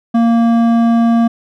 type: tone with hard clipping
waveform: sine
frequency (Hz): 231.7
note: A#3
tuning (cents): -10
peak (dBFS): -10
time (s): 0.14-1.28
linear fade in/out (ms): 10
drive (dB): 10
effects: none